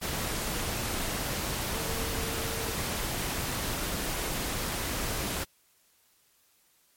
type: tone in noise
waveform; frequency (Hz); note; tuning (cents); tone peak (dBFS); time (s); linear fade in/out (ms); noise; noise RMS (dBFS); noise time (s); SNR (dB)
sine; 453.2; A#4; -49; -39; 1.73-2.74; 20; pink; -32; 0.01-5.45; -10
effects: white hiss -66 dBFS RMS until 6.96 s + MP3 64 kbps